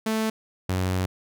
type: tone pair in turn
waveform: sawtooth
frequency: 220 / 92.7 Hz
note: A3 / F#2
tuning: 0 / +4 cents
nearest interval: octave + minor third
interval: 1496 cents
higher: first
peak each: -19 dBFS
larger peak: neither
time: 0.06-0.3 / 0.69-1.06 s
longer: second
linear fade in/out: 5 ms
effects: none